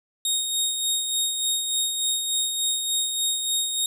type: tone with tremolo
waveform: 20% pulse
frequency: 3729 Hz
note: A#7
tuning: in tune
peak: -15 dBFS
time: 0.25-3.86 s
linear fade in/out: 2 ms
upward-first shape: sine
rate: 3.4 Hz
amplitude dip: 45%
effects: none